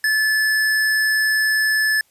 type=tone with hard clipping; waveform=sine; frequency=1735 Hz; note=A6; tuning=25 cents flat; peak=-17 dBFS; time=0.04-2.01 s; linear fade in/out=2 ms; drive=16 dB; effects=white hiss -60 dBFS RMS until 2.1 s + resampled to 32000 Hz